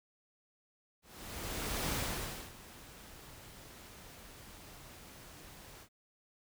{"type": "noise with ADSR envelope", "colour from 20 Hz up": "pink", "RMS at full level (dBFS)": -35, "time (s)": [1.02, 5.89], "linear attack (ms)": 910, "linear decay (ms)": 580, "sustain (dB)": -18, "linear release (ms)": 77, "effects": []}